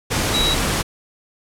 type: tone in noise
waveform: sine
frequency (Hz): 3881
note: B7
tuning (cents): -31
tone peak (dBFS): -18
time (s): 0.33-0.55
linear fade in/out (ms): 20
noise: pink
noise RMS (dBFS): -20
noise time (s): 0.1-0.83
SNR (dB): -1
effects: low-pass 11000 Hz 12 dB/octave